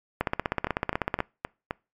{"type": "two click trains", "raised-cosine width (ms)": 0.5, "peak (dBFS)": [-13, -9], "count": [5, 17], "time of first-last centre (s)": [[0.67, 1.709], [0.21, 1.204]], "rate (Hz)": [3.85, 16.1], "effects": ["noise-tail reverb RT60 0.3 s tail -25 dB re dry", "MP3 96 kbps"]}